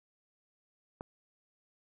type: click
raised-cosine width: 1 ms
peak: -26 dBFS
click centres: 1.009 s
effects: none